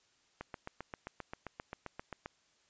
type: click train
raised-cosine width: 0.5 ms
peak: -26 dBFS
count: 15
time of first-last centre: 0.41-2.259 s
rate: 7.57 Hz
effects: white hiss -71 dBFS RMS until 2.69 s + resampled to 16000 Hz